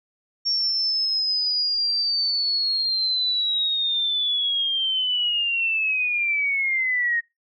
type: linear sweep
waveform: sine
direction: down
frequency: 5510 to 1852 Hz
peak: -20 dBFS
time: 0.45-7.21 s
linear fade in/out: 20 ms
effects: noise-tail reverb RT60 0.2 s tail -22 dB re dry